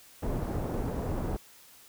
pink low-pass noise, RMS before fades -32 dBFS, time 0.22-1.37 s, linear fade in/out 10 ms, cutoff 680 Hz, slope 12 dB/octave, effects white hiss -55 dBFS RMS until 1.88 s

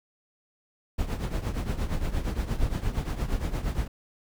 brown noise with tremolo, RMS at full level -25 dBFS, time 0.98-3.88 s, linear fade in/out 10 ms, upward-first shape triangle, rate 8.6 Hz, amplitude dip 80%, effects none

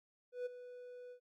triangle tone with ADSR envelope, 493.9 Hz, B4, in tune, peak -34 dBFS, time 0.32-1.2 s, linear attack 140 ms, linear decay 15 ms, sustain -13 dB, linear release 87 ms, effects none

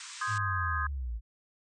white band-pass noise, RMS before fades -45 dBFS, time 0-0.38 s, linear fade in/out 2 ms, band 940 to 8600 Hz, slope 96 dB/octave
sine chord, Ab major seventh, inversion first, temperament equal, 1046.5 / 1244.5 / 1568 / 1661.2 Hz, C6 / Eb6 / G6 / Ab6, 0 / 0 / 0 / 0 cents, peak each -37 / -33 / -38 / -35 dBFS, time 0.21-0.87 s, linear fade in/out 5 ms
sine linear sweep, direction down, 110.5 to 52.2 Hz, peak -32 dBFS, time 0.27-1.21 s, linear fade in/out 50 ms
effects none

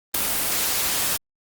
white noise with ADSR envelope, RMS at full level -18 dBFS, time 0.14-1.17 s, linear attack 6 ms, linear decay 6 ms, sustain -5 dB, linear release 7 ms, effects Opus 24 kbps

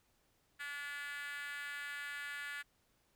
5% pulse tone with high-pass filter, 287.7 Hz, D4, 36 cents flat, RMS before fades -44 dBFS, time 0.59-2.63 s, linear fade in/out 20 ms, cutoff 1600 Hz, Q 5.7, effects pink hiss -75 dBFS RMS until 3.15 s

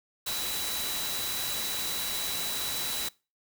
sine tone in noise, 3938 Hz, B7, 6 cents flat, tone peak -35 dBFS, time 0.26-3.09 s, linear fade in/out 10 ms, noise white, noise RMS -33 dBFS, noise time 0.26-3.09 s, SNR -5 dB, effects noise-tail reverb RT60 0.3 s tail -23 dB re dry

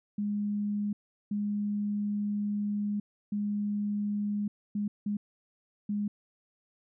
sine tone bursts at uneven times, 206.3 Hz, G#3, 11 cents flat, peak -28 dBFS, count 6, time 0.18-0.93 / 1.31-3 / 3.32-4.48 / 4.75-4.88 / 5.06-5.17 / 5.89-6.08 s, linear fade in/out 5 ms, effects none

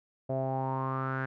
sawtooth tone with low-pass filter sweep, 132.3 Hz, C3, 20 cents sharp, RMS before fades -32 dBFS, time 0.29-1.26 s, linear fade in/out 10 ms, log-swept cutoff 610 to 1600 Hz, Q 6.9, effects none

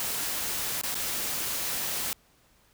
white noise with dropouts, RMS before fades -31 dBFS, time 0-2.13 s, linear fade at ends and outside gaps 0 ms, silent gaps 0.813-0.835 / 0.944-0.953 s, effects pink hiss -63 dBFS RMS until 2.73 s

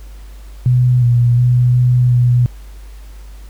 sine tone with pitch steps, 124.8 / 120.3 / 123.4 / 124.2 / 122.5 Hz, B2 / B2 / B2 / B2 / B2, +19 / -45 / -1 / +10 / -14 cents, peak -8 dBFS, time 0.66-2.46 s, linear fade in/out 0 ms, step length 360 ms, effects added 50 Hz sine -31 dBFS peak until 3.49 s + pink hiss -47 dBFS RMS until 3.49 s

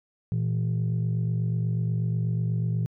sine tone pair together, 116.4 / 164.61 Hz, A#2 / E3, -2 / -2 cents, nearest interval tritone, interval 600 cents, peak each -23 / -26 dBFS, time 0.32-2.86 s, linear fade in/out 0 ms, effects tanh soft clip ceiling -20 dBFS

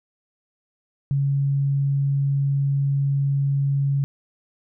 sine tone, 139.3 Hz, C#3, 9 cents sharp, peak -18 dBFS, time 1.11-4.04 s, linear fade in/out 0 ms, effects none

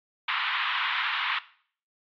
pink band-pass noise, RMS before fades -28 dBFS, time 0.28-1.39 s, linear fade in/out 5 ms, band 970 to 3600 Hz, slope 48 dB/octave, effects noise-tail reverb RT60 0.5 s tail -17 dB re dry + MP3 64 kbps

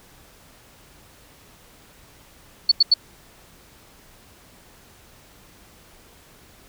sine tone bursts, 4435 Hz, C#8, in tune, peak -10 dBFS, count 3, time 2.69-2.94 s, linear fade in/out 5 ms, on 26 ms, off 86 ms, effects pink hiss -51 dBFS RMS until 6.68 s

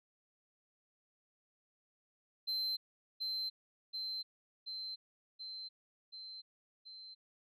sine tone with echo, 4100 Hz, C8, 36 cents flat, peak -31 dBFS, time 2.47-2.77 s, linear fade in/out 20 ms, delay 730 ms, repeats 6, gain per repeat -3 dB, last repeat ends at 7.15 s, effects tanh soft clip ceiling -33 dBFS

